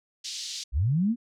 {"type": "band-pass noise", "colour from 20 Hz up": "pink", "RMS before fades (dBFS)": -36, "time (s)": [0.24, 0.64], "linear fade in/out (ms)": 10, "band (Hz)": [3600, 6400], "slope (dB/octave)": 24}
{"type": "linear sweep", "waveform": "sine", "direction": "up", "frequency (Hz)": [51.91, 246.9], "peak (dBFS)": -21, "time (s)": [0.72, 1.16], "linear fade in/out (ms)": 50}
{"effects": []}